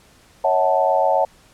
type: chord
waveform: sine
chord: F# minor seventh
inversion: second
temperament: equal with one note detuned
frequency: 554.4 / 642.3 / 740 / 880 Hz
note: C#5 / E5 / F#5 / A5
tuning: 0 / -45 / 0 / 0 cents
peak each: -20 dBFS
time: 0.44-1.25 s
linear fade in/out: 5 ms
effects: pink hiss -52 dBFS RMS until 1.53 s + low-pass 11000 Hz 12 dB/octave